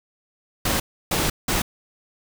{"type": "noise bursts at uneven times", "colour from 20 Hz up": "pink", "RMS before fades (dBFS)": -22, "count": 3, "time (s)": [[0.65, 0.8], [1.11, 1.3], [1.48, 1.62]], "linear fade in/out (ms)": 5, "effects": []}